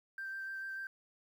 sine tone with vibrato, 1568 Hz, G6, in tune, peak -38 dBFS, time 0.18-0.87 s, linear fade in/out 2 ms, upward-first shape sine, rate 6.8 Hz, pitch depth 11 cents each way, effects tanh soft clip ceiling -35 dBFS + 11-bit

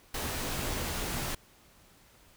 pink noise with comb filter, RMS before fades -34 dBFS, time 0.14-1.35 s, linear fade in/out 5 ms, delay 19 ms, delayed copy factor -0.5, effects pink hiss -60 dBFS RMS until 2.36 s

